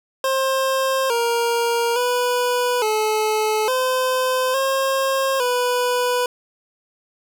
25% pulse tone with pitch steps, 531 / 469 / 492.2 / 431.4 / 513 / 537 / 493.6 Hz, C5 / A#4 / B4 / A4 / C5 / C5 / B4, +25 / +11 / -6 / -34 / -34 / +45 / -1 cents, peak -14 dBFS, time 0.24-6.26 s, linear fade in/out 2 ms, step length 860 ms, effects none

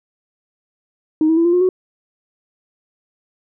sine tone with pitch steps, 312.1 / 322.9 / 334.1 / 345.7 / 357.7 / 370.1 Hz, D#4 / E4 / E4 / F4 / F4 / F#4, +5 / -36 / +23 / -18 / +41 / 0 cents, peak -10 dBFS, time 1.21-1.69 s, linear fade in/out 2 ms, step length 80 ms, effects tanh soft clip ceiling -7 dBFS

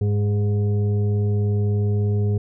sine tone with frequency modulation, 102.8 Hz, G#2, 17 cents flat, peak -17 dBFS, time 0.01-2.38 s, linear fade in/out 5 ms, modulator 309 Hz, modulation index 0.54, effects none

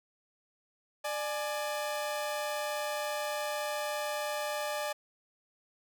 sawtooth tone pair together, 595.1 / 841 Hz, D5 / G#5, +23 / +22 cents, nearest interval tritone, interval 599 cents, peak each -30 / -34 dBFS, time 1.04-4.93 s, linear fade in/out 10 ms, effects none

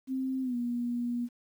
sine tone with pitch glide, 262.4 to 240.6 Hz, C4 to B3, +5 to -45 cents, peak -29 dBFS, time 0.07-1.29 s, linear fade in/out 50 ms, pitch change -150 cents, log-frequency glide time 0.42-0.56 s, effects 10-bit

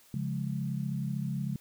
sine chord, Db major, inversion none, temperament equal, 138.59 / 174.61 / 207.7 Hz, Db3 / F3 / Ab3, 0 / 0 / 0 cents, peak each -33 / -36 / -36 dBFS, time 0.14-1.56 s, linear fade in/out 2 ms, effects white hiss -60 dBFS RMS until 1.6 s

